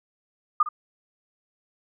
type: tone with echo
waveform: sine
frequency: 1217 Hz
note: D#6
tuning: 39 cents flat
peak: -15 dBFS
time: 0.6-0.63 s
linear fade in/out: 5 ms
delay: 59 ms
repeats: 1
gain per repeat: -13 dB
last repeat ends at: 0.689 s
effects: none